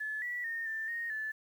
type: tone with pitch steps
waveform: sine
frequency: 1725 / 1949 / 1834 / 1779 / 1858 / 1742 Hz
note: A6 / B6 / A#6 / A6 / A#6 / A6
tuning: -35 / -23 / -29 / +19 / -6 / -18 cents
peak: -34 dBFS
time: 0-1.32 s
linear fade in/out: 10 ms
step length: 220 ms
effects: 10-bit